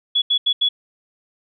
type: tone bursts at uneven times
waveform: sine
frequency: 3386 Hz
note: G#7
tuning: 33 cents sharp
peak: -14 dBFS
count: 4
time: 0.15-0.22 / 0.3-0.38 / 0.46-0.53 / 0.61-0.69 s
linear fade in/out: 10 ms
effects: none